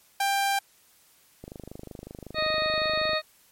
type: tone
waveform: sawtooth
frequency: 792 Hz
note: G5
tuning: 18 cents sharp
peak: -19 dBFS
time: 0.2-0.59 s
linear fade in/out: 5 ms
type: click train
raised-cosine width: 2 ms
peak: -26 dBFS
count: 44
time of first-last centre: 1.44-3.133 s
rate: 25.4 Hz
type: harmonic tone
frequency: 622.3 Hz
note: D#5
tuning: in tune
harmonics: 1 / 2 / 3 / 4 / 6 / 7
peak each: -27 / -31 / -31 / -34 / -32 / -32 dBFS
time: 2.34-3.22 s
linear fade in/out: 50 ms
effects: white hiss -60 dBFS RMS until 3.51 s + MP3 64 kbps